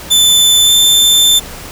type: tone with pitch glide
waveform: sawtooth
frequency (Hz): 3520 to 3549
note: A7 to A7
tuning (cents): 0 to +14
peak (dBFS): -3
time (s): 0.1-1.4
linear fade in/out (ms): 20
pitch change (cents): +14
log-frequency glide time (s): 0.64-0.71
effects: pink hiss -29 dBFS RMS until 1.71 s